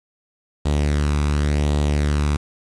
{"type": "tone with flanger", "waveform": "sawtooth", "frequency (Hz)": 73.42, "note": "D2", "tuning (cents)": 0, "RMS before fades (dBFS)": -19, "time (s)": [0.65, 2.37], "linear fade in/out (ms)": 10, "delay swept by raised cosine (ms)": [0.26, 0.82], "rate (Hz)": 0.9, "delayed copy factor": 0.5, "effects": ["resampled to 22050 Hz", "7-bit"]}